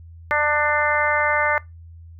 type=harmonic tone; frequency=297.4 Hz; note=D4; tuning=22 cents sharp; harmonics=2 / 3 / 4 / 5 / 6 / 7; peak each=-24 / -24 / -24 / -24 / -24 / -24 dBFS; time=0.31-1.58 s; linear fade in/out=0 ms; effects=noise-tail reverb RT60 0.2 s tail -22 dB re dry + added 83 Hz sine -39 dBFS peak until 2.19 s